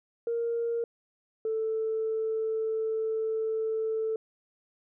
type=tone pair in turn; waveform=sine; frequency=466.2 / 441.9 Hz; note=A#4 / A4; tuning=0 / +7 cents; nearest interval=minor second; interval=93 cents; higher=first; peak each=-26 dBFS; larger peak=neither; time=0.27-0.84 / 1.45-4.16 s; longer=second; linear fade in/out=2 ms; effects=tanh soft clip ceiling -22 dBFS